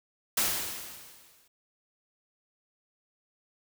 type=noise with exponential decay; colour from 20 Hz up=white; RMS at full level=-25 dBFS; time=0.37-1.48 s; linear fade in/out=5 ms; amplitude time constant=240 ms; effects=none